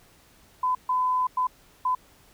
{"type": "tone bursts at uneven times", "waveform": "sine", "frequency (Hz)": 1010, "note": "B5", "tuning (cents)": 39, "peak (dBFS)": -21, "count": 4, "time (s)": [[0.63, 0.75], [0.89, 1.27], [1.37, 1.47], [1.85, 1.95]], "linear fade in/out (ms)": 5, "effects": ["pink hiss -57 dBFS RMS until 2.33 s"]}